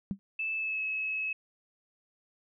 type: tone with exponential decay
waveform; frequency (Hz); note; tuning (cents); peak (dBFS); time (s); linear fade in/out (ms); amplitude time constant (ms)
sine; 196; G3; 0; -25; 0.11-0.19; 0; 16
type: tone with pitch glide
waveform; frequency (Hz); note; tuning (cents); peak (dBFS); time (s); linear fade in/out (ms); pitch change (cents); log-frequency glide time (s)
sine; 2629 to 2579; E7 to E7; -5 to -39; -30; 0.39-1.33; 5; -34; 0.54-0.83
effects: none